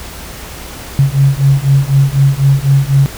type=beating tone pair; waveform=sine; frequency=135.8 / 139.8 Hz; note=C#3 / C#3; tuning=-35 / +15 cents; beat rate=4 Hz; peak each=-10 dBFS; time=0.99-3.06 s; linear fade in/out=0 ms; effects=added 60 Hz sine -32 dBFS peak until 3.17 s + pink hiss -29 dBFS RMS until 3.17 s